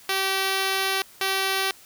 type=tone bursts at uneven times; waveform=5% pulse; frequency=385.5 Hz; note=G4; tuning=29 cents flat; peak=-11 dBFS; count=2; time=0.09-1.02 / 1.21-1.71 s; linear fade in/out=2 ms; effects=white hiss -50 dBFS RMS until 1.85 s